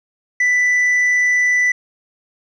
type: tone with tanh clipping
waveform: sine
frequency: 1983 Hz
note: B6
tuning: 7 cents sharp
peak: -13 dBFS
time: 0.4-1.72 s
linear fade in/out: 5 ms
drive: 3 dB
effects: none